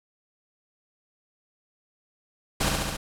pink noise with echo, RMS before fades -24 dBFS, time 2.6-2.69 s, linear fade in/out 10 ms, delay 70 ms, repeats 4, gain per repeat -2 dB, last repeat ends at 2.97 s, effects low-pass 11000 Hz 12 dB/octave

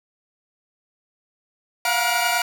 sawtooth tone cluster, 695 / 724 / 956 / 1437 / 2332 Hz, F5 / F#5 / A#5 / F6 / D7, -9 / -38 / +43 / +49 / -13 cents, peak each -22 dBFS, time 1.85-2.42 s, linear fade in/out 2 ms, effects none

